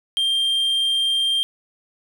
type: tone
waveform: triangle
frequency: 3182 Hz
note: G7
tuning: 25 cents sharp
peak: -16 dBFS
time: 0.17-1.43 s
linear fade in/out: 0 ms
effects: none